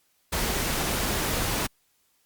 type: noise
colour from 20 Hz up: pink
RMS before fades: -27 dBFS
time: 0.32-1.67 s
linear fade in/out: 10 ms
effects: white hiss -68 dBFS RMS until 2.25 s + Opus 48 kbps